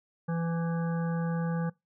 harmonic tone with a mistuned harmonic, 167.3 Hz, E3, 26 cents sharp, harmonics 1 / 3 / 5 / 7 / 9 / 10, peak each -28 / -38 / -42 / -45 / -47 / -48 dBFS, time 0.28-1.7 s, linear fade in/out 10 ms, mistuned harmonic 10, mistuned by -32 cents, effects noise-tail reverb RT60 0.2 s tail -22 dB re dry

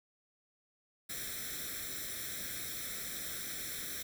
white noise with comb filter, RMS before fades -41 dBFS, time 1.09-4.03 s, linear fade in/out 10 ms, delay 0.53 ms, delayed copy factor +0.9, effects none

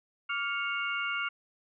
sine tone cluster, 1156 / 1406 / 2202 / 2791 Hz, D6 / F6 / C#7 / F7, -28 / +11 / -12 / -2 cents, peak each -38 / -33 / -36 / -36 dBFS, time 0.29-1.29 s, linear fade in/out 10 ms, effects none

